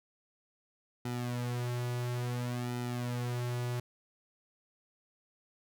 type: tone with flanger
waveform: sawtooth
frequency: 122.2 Hz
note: B2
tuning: 18 cents flat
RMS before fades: -35 dBFS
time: 1.05-3.8 s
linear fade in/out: 5 ms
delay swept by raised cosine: 1.8 to 4.4 ms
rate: 0.58 Hz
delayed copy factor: -0.8
effects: none